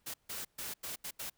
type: noise bursts at uneven times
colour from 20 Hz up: white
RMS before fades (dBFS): -41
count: 6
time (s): 0.06-0.14 / 0.29-0.45 / 0.58-0.74 / 0.83-0.96 / 1.04-1.11 / 1.19-1.3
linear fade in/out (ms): 10
effects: pink hiss -75 dBFS RMS until 1.37 s